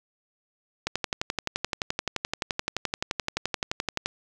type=click train; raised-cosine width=0.2 ms; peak=-9 dBFS; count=38; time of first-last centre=0.87-4.06 s; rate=11.6 Hz; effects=none